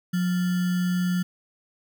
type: tone with sample-and-hold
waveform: sine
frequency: 179.8 Hz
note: F#3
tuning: 49 cents flat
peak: -21 dBFS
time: 0.13-1.23 s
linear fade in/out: 10 ms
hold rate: 1575 Hz
effects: none